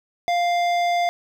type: tone with hard clipping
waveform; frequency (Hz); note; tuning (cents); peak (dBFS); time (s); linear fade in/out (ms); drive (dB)
sine; 698.5; F5; 0; -20; 0.28-1.09; 0; 13
effects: none